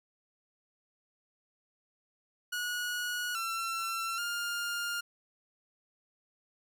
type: tone with pitch steps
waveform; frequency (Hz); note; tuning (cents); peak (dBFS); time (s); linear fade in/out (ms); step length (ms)
sawtooth; 1456 / 1349 / 1408; F#6 / E6 / F6; -28 / +40 / +14; -29; 2.52-5.01; 10; 830
effects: none